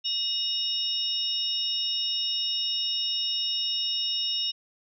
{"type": "tone cluster", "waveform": "sine", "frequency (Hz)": [2874, 3727, 5390], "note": ["F7", "A#7", "E8"], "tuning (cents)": [49, -1, 38], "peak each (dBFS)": -30, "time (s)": [0.04, 4.52], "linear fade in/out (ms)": 20, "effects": []}